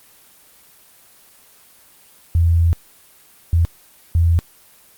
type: tone bursts at uneven times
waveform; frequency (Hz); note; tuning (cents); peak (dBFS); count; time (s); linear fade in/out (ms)
sine; 84; E2; +33; -11; 3; 2.35-2.73 / 3.53-3.65 / 4.15-4.39; 0
effects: white hiss -49 dBFS RMS until 4.97 s + Opus 24 kbps